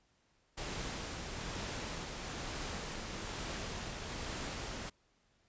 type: noise with tremolo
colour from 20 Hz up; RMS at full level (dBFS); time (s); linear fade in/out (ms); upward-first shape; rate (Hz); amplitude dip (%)
pink; -40; 0.57-4.9; 10; triangle; 1.1; 30
effects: pink hiss -73 dBFS RMS until 5.48 s + resampled to 16000 Hz